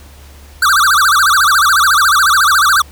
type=tone with vibrato; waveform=square; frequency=1341 Hz; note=E6; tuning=29 cents sharp; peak=-8 dBFS; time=0.62-2.82 s; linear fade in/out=5 ms; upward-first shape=sine; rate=14 Hz; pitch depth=290 cents each way; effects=added 71 Hz sine -36 dBFS peak until 2.91 s + pink hiss -42 dBFS RMS until 2.91 s